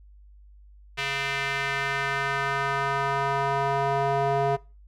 square tone with band-pass filter sweep, 138.59 Hz, C#3, in tune, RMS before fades -26 dBFS, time 0.97-4.57 s, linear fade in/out 20 ms, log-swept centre 2500 to 650 Hz, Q 1.7, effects noise-tail reverb RT60 0.3 s tail -22 dB re dry + added 50 Hz sine -48 dBFS peak until 4.87 s

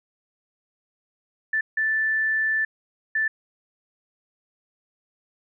sine tone bursts at uneven times, 1760 Hz, A6, in tune, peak -20 dBFS, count 3, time 1.53-1.61 / 1.77-2.65 / 3.15-3.28 s, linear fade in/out 5 ms, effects none

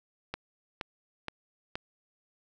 click train, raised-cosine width 0.3 ms, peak -18 dBFS, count 4, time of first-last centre 0.34-1.755 s, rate 2.12 Hz, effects none

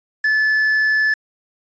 triangle tone with quantisation, 1734 Hz, A6, 26 cents flat, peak -12 dBFS, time 0.24-1.14 s, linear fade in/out 5 ms, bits 6, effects resampled to 16000 Hz

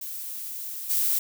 violet noise with level steps, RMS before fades -35 / -24 dBFS, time 0.01-1.19 s, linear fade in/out 5 ms, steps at 0.89 s, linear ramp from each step 20 ms, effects none

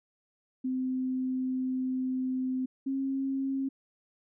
sine tone pair in turn, 257.9 / 269.6 Hz, C4 / C#4, -25 / -48 cents, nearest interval minor second, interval 77 cents, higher second, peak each -28 dBFS, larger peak neither, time 0.64-2.66 / 2.86-3.69 s, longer first, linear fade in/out 10 ms, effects none

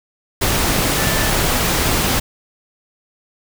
sine tone in noise, 1760 Hz, A6, in tune, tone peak -26 dBFS, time 0.97-1.3 s, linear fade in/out 10 ms, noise pink, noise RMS -17 dBFS, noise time 0.41-2.2 s, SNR -12 dB, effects none

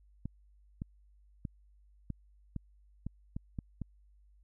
clicks, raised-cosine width 5 ms, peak -25 dBFS, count 9, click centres 0.256 / 0.819 / 1.452 / 2.103 / 2.563 / 3.066 / 3.365 / 3.588 / 3.817 s, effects added 50 Hz sine -60 dBFS peak until 4.43 s

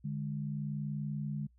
sine tone pair together, 147.33 / 207.7 Hz, D3 / G#3, +6 / 0 cents, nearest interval tritone, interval 594 cents, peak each -35 / -39 dBFS, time 0.04-1.47 s, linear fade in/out 10 ms, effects noise-tail reverb RT60 0.1 s tail -26 dB re dry + added 60 Hz sine -62 dBFS peak until 1.58 s

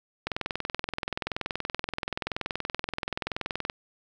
click train, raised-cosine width 0.3 ms, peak -13 dBFS, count 73, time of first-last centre 0.27-3.699 s, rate 21 Hz, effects none

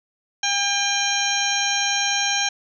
harmonic tone with a mistuned harmonic, 803 Hz, G5, 41 cents sharp, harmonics 1 / 2 / 3 / 4 / 5 / 7 / 8, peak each -27 / -27 / -27 / -27 / -27 / -27 / -27 dBFS, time 0.43-2.49 s, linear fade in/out 5 ms, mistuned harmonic 4, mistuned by -35 cents, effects none

